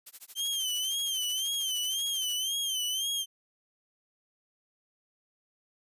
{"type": "noise with tremolo", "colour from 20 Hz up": "blue", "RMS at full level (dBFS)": -43, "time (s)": [0.06, 2.34], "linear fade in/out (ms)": 10, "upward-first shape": "sine", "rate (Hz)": 13, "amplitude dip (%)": 100}
{"type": "tone with vibrato", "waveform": "sawtooth", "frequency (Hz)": 3119, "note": "G7", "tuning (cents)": -9, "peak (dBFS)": -26, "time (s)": [0.35, 3.26], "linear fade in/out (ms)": 50, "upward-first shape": "sine", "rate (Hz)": 1.9, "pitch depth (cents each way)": 94}
{"effects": ["resampled to 32000 Hz"]}